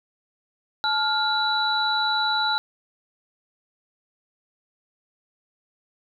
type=tone cluster; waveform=sine; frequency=862 / 1405 / 3950 Hz; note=A5 / F6 / B7; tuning=-36 / +10 / 0 cents; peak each=-25 / -25 / -24 dBFS; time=0.84-2.58 s; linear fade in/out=0 ms; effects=none